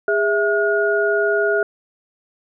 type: tone cluster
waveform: sine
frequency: 410.6 / 657 / 1439 Hz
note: G#4 / E5 / F#6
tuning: -20 / -6 / -49 cents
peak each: -18 / -21 / -20 dBFS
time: 0.08-1.63 s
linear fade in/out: 2 ms
effects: none